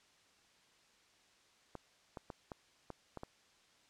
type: clicks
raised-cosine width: 1 ms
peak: -30 dBFS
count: 7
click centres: 1.753 / 2.172 / 2.302 / 2.518 / 2.903 / 3.173 / 3.234 s
effects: white hiss -68 dBFS RMS until 3.89 s + low-pass 6000 Hz 12 dB/octave